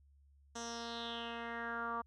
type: tone with low-pass filter sweep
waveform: 10% pulse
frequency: 233.1 Hz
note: A#3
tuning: in tune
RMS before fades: -42 dBFS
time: 0.55-2.02 s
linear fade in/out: 10 ms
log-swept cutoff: 6800 to 1100 Hz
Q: 4.9
effects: added 70 Hz sine -63 dBFS peak until 2.06 s